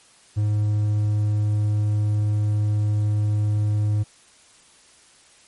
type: tone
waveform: triangle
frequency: 105 Hz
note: G#2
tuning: 19 cents sharp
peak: -16 dBFS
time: 0.36-4.04 s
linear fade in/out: 20 ms
effects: white hiss -53 dBFS RMS until 5.47 s + MP3 48 kbps